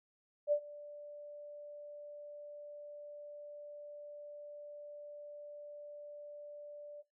sine tone with ADSR envelope, 587 Hz, D5, 1 cent flat, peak -25 dBFS, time 0.47-7.03 s, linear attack 51 ms, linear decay 76 ms, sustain -21 dB, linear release 30 ms, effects noise-tail reverb RT60 0.2 s tail -18 dB re dry

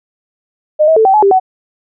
sine tone with pitch steps, 610 / 641 / 441.6 / 770 / 851 / 395.8 / 750 Hz, D#5 / E5 / A4 / G5 / G#5 / G4 / F#5, -34 / -49 / +6 / -31 / +42 / +17 / +23 cents, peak -5 dBFS, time 0.79-1.399 s, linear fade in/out 20 ms, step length 87 ms, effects none

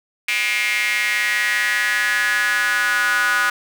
square tone with high-pass filter sweep, 112.5 Hz, A2, 39 cents sharp, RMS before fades -19 dBFS, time 0.28-3.5 s, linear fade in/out 5 ms, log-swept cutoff 2300 to 1400 Hz, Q 6.1, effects none

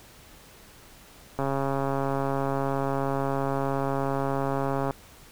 click train, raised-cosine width 1 ms, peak -14 dBFS, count 483, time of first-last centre 1.39-4.908 s, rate 137 Hz, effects pink hiss -51 dBFS RMS until 5.31 s

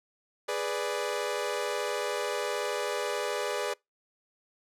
sawtooth chord, G# diminished, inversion none, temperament equal, 415.3 / 493.9 / 587.3 Hz, G#4 / B4 / D5, 0 / 0 / 0 cents, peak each -30 dBFS, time 0.48-3.74 s, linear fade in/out 10 ms, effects noise-tail reverb RT60 0.2 s tail -26 dB re dry + low-pass 11000 Hz 12 dB/octave

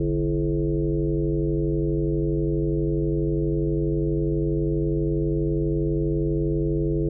sine tone with frequency modulation, 240.8 Hz, B3, 44 cents flat, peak -20 dBFS, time 0-7.09 s, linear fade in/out 5 ms, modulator 92.3 Hz, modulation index 2.2, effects none

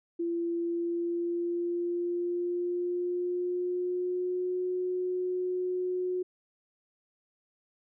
sine tone with pitch glide, 340 to 364.4 Hz, F4 to F#4, -46 to -26 cents, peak -28 dBFS, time 0.19-6.23 s, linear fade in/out 10 ms, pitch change +120 cents, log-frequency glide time 0.55-4.64 s, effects none

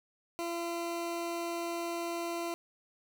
20% pulse tone, 340.3 Hz, F4, 45 cents flat, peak -29 dBFS, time 0.39-2.54 s, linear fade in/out 0 ms, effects none

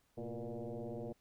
sine tone with frequency modulation, 125.3 Hz, B2, 25 cents sharp, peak -40 dBFS, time 0.17-1.13 s, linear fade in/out 10 ms, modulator 117 Hz, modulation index 4.4, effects pink hiss -75 dBFS RMS until 1.2 s

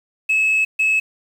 sine tone bursts at uneven times, 2589 Hz, E7, 32 cents flat, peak -12 dBFS, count 2, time 0.29-0.65 / 0.79-1 s, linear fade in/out 10 ms, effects tanh soft clip ceiling -12 dBFS + 7-bit

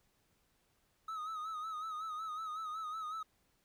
triangle tone with vibrato, 1272 Hz, D#6, 38 cents sharp, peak -37 dBFS, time 1.08-3.23 s, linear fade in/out 5 ms, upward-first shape sine, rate 5.4 Hz, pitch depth 65 cents each way, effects pink hiss -75 dBFS RMS until 3.64 s

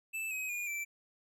square tone with pitch steps, 2637 / 2533 / 2432 / 2336 Hz, E7 / D#7 / D#7 / D7, 0 / +30 / -40 / -10 cents, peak -36 dBFS, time 0.13-0.85 s, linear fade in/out 20 ms, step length 180 ms, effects none

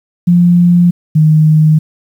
sine tone pair in turn, 174.9 / 155.23 Hz, F3 / D#3, +3 / -4 cents, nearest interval major second, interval 207 cents, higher first, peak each -4 dBFS, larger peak neither, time 0.27-0.91 / 1.15-1.79 s, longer neither, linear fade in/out 10 ms, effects 7-bit

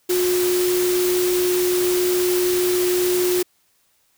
sine tone in noise, 360.2 Hz, F#4, 46 cents flat, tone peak -17 dBFS, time 0.09-3.43 s, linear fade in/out 10 ms, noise white, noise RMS -26 dBFS, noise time 0.09-3.43 s, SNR +6 dB, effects white hiss -63 dBFS RMS until 4.17 s

